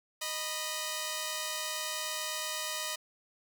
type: tone pair together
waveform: 5% pulse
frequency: 619.3 / 983 Hz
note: D#5 / B5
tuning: -8 / -8 cents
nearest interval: minor sixth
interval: 800 cents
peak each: -25 dBFS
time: 0.21-2.96 s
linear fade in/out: 10 ms
effects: none